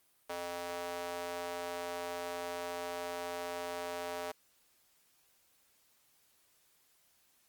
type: tone with high-pass filter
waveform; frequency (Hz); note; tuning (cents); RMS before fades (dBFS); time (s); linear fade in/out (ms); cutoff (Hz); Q
square; 87.31; F2; 0; -40; 0.29-4.32; 10; 570; 1.9
effects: white hiss -70 dBFS RMS until 7.48 s + Opus 32 kbps